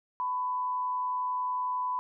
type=tone with frequency modulation; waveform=sine; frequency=1000 Hz; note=B5; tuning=21 cents sharp; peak=-28 dBFS; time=0.2-1.99 s; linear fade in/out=0 ms; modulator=111 Hz; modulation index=0.29; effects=none